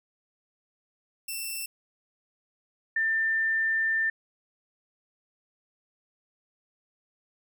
5% pulse / sine tone pair in turn, 2682 / 1790 Hz, E7 / A6, +29 / +29 cents, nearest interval perfect fifth, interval 700 cents, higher first, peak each -23 / -23 dBFS, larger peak neither, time 1.28-1.66 / 2.96-4.1 s, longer second, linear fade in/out 5 ms, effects none

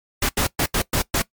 pink noise bursts at uneven times, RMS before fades -20 dBFS, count 6, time 0.22-0.29 / 0.37-0.47 / 0.59-0.66 / 0.74-0.82 / 0.93-1.02 / 1.14-1.22 s, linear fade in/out 5 ms, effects noise-tail reverb RT60 0.1 s tail -20 dB re dry + MP3 96 kbps

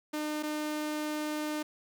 sawtooth tone pair in turn, 303 / 303 Hz, D#4 / D#4, -46 / -46 cents, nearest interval unison, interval 0 cents, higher neither, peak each -28 dBFS, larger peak neither, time 0.13-0.43 / 0.43-1.63 s, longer second, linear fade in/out 10 ms, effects 11-bit

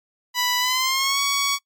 10% pulse tone with pitch glide, 987.8 to 1121.7 Hz, B5 to C#6, 0 to +20 cents, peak -11 dBFS, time 0.34-1.59 s, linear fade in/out 50 ms, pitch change +220 cents, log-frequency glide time 0.59-1.2 s, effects noise-tail reverb RT60 0.1 s tail -23 dB re dry + MP3 64 kbps

